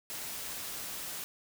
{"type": "noise", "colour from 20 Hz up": "white", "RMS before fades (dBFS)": -40, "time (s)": [0.1, 1.24], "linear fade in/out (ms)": 0, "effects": []}